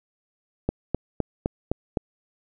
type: click train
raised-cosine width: 2 ms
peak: -9 dBFS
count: 6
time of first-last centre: 0.69-1.972 s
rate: 3.9 Hz
effects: none

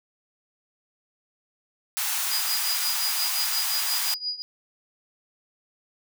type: high-pass noise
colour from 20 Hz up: white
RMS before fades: -27 dBFS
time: 1.97-4.14 s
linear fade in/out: 0 ms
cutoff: 740 Hz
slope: 48 dB/octave
type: tone with tremolo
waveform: sine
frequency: 4907 Hz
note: D#8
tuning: 25 cents flat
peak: -24 dBFS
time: 2.31-4.42 s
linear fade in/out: 0 ms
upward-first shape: triangle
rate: 5.7 Hz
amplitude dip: 90%
effects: none

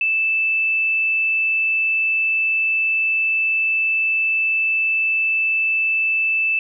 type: tone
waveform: sine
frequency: 2637 Hz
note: E7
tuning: in tune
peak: -16 dBFS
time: 0.01-6.59 s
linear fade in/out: 2 ms
effects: none

